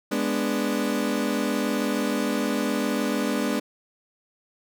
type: chord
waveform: 30% pulse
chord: G# diminished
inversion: none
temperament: equal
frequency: 207.7 / 246.9 / 293.7 Hz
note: G#3 / B3 / D4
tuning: 0 / 0 / 0 cents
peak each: -25 dBFS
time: 0.11-3.6 s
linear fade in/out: 10 ms
effects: none